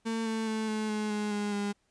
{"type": "tone with pitch steps", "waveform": "35% pulse", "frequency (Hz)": [226, 222.6, 219.3, 216, 212.8, 209.7, 206.5, 203.4], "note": ["A3", "A3", "A3", "A3", "G#3", "G#3", "G#3", "G#3"], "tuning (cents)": [47, 20, -6, -32, 42, 17, -10, -36], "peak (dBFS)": -28, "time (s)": [0.05, 1.73], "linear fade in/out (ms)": 20, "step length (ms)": 210, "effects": ["pink hiss -73 dBFS RMS until 1.9 s", "resampled to 22050 Hz"]}